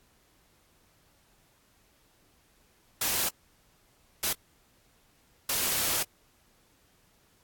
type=noise bursts at uneven times; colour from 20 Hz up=white; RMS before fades=-28 dBFS; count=3; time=3.01-3.29 / 4.23-4.33 / 5.49-6.03 s; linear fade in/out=5 ms; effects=pink hiss -65 dBFS RMS until 7.43 s + AAC 64 kbps